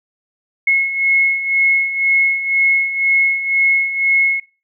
sine beating tone pair, 2174 / 2176 Hz, C#7 / C#7, -34 / -33 cents, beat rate 2 Hz, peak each -19 / -13 dBFS, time 0.67-4.4 s, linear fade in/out 5 ms, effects noise-tail reverb RT60 0.3 s tail -18 dB re dry

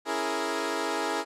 15% pulse chord, A# half-diminished seventh, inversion first, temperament equal, 277.2 / 329.6 / 415.3 / 466.2 Hz, C#4 / E4 / G#4 / A#4, 0 / 0 / 0 / 0 cents, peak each -30 / -26 / -26 / -27 dBFS, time 0.05-1.25 s, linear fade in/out 50 ms, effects low-pass 9000 Hz 12 dB/octave

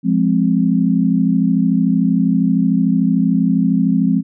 sine chord, F minor, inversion none, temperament equal, 174.61 / 207.7 / 261.6 Hz, F3 / Ab3 / C4, 0 / 0 / 0 cents, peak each -16 dBFS, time 0.03-4.23 s, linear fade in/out 50 ms, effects none

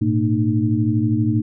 sine tone cluster, 106.8 / 119.3 / 227.5 / 305.7 Hz, G#2 / A#2 / A#3 / D#4, +49 / +41 / -42 / -30 cents, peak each -21 dBFS, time 0.01-1.42 s, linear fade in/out 10 ms, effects none

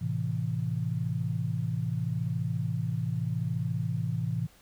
sine chord, A minor, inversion none, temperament equal, 110 / 130.81 / 164.81 Hz, A2 / C3 / E3, 0 / 0 / 0 cents, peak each -32 dBFS, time 0.01-4.47 s, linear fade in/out 10 ms, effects pink hiss -59 dBFS RMS until 4.61 s

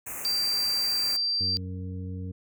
white band-stop noise, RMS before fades -36 dBFS, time 0.06-1.17 s, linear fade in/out 10 ms, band 2700 to 6200 Hz, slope 96 dB/octave
sine tone, 4699 Hz, D8, in tune, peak -24 dBFS, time 0.25-1.57 s, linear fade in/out 0 ms
harmonic tone, 92.3 Hz, F#2, 4 cents flat, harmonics 1 / 2 / 3 / 5, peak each -33 / -39 / -43 / -47 dBFS, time 1.4-2.32 s, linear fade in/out 10 ms
effects none

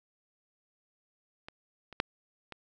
clicks, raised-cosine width 0.3 ms, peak -27 / -30 / -10 / -26 dBFS, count 4, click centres 1.485 / 1.927 / 2.001 / 2.523 s, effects none

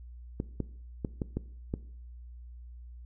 clicks, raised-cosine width 3 ms, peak -18 dBFS, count 6, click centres 0.401 / 0.603 / 1.048 / 1.218 / 1.37 / 1.739 s, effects noise-tail reverb RT60 0.6 s tail -19 dB re dry + added 60 Hz sine -44 dBFS peak until 3.05 s

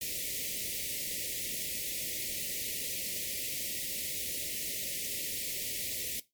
white band-stop noise, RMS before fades -36 dBFS, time 0.01-6.2 s, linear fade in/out 5 ms, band 620 to 1900 Hz, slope 96 dB/octave, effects noise-tail reverb RT60 0.2 s tail -17 dB re dry + MP3 96 kbps

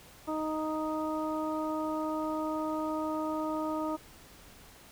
harmonic tone, 311.1 Hz, D#4, in tune, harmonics 1 / 2 / 3 / 4, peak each -33 / -36 / -38 / -39 dBFS, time 0.27-3.97 s, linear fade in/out 20 ms, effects pink hiss -54 dBFS RMS until 4.91 s

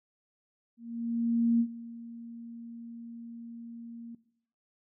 sine tone with ADSR envelope, 232.9 Hz, A#3, 1 cent flat, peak -21 dBFS, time 0.77-4.15 s, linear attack 830 ms, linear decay 69 ms, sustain -20 dB, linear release 4 ms, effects noise-tail reverb RT60 0.7 s tail -19 dB re dry

